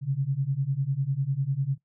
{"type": "beating tone pair", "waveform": "sine", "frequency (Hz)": [131.6, 141.6], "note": ["C3", "C#3"], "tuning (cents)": [10, 37], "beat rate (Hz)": 10, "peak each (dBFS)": [-28, -26], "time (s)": [0.01, 1.78], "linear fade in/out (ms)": 50, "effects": ["noise-tail reverb RT60 0.1 s tail -17 dB re dry"]}